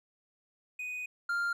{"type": "tone pair in turn", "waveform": "triangle", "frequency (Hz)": [2489, 1396.9], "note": ["D#7", "F6"], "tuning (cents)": [0, 0], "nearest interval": "minor seventh", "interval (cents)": 1000, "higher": "first", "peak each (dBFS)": [-34, -27], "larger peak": "second", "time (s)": [[0.79, 1.06], [1.29, 1.53]], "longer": "first", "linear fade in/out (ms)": 5, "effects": []}